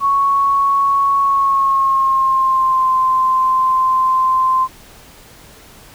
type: tone with pitch glide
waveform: sine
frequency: 1108.7 to 1040.4 Hz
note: C#6 to C6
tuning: 0 to -10 cents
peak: -11 dBFS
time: 0-4.68 s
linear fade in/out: 50 ms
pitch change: -110 cents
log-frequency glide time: 1.21-2.89 s
effects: pink hiss -42 dBFS RMS until 5.94 s